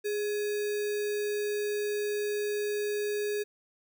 sine tone with sample-and-hold, 415.3 Hz, G#4, in tune, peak -28 dBFS, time 0.04-3.44 s, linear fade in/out 20 ms, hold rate 2100 Hz, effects none

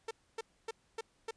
sawtooth tone bursts, 448.9 Hz, A4, 35 cents sharp, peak -33 dBFS, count 5, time 0.08-1.31 s, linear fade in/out 5 ms, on 30 ms, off 270 ms, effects pink hiss -72 dBFS RMS until 1.36 s + resampled to 22050 Hz

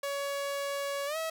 sawtooth tone with pitch glide, 562 to 645.6 Hz, C#5 to E5, +24 to -36 cents, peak -28 dBFS, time 0.03-1.3 s, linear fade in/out 5 ms, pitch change +240 cents, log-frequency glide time 1.06-1.17 s, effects none

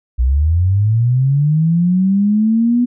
sine linear sweep, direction up, 58.27 to 246.9 Hz, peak -10 dBFS, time 0.18-2.86 s, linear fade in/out 20 ms, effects none

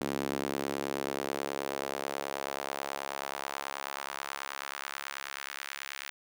sawtooth tone with high-pass filter sweep, 69.3 Hz, C#2, in tune, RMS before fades -37 dBFS, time 0.01-6.1 s, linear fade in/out 0 ms, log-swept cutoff 270 to 1900 Hz, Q 1.3, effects none

